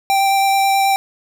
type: tone with vibrato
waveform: square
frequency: 784 Hz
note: G5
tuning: in tune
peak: -13 dBFS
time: 0.1-0.96 s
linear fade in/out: 0 ms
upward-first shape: square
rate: 9.3 Hz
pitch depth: 8 cents each way
effects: 7-bit